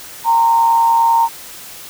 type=tone with amplitude modulation; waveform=sine; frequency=921 Hz; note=A#5; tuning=21 cents flat; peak=-7 dBFS; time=0.24-1.29 s; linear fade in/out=50 ms; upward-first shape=sine; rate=130 Hz; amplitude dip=45%; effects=white hiss -34 dBFS RMS until 1.89 s